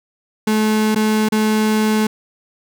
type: tone with dropouts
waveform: 35% pulse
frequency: 215.8 Hz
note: A3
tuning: 33 cents flat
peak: -12 dBFS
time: 0.47-2.07 s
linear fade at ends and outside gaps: 5 ms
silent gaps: 0.948-0.958 / 1.288-1.321 s
effects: none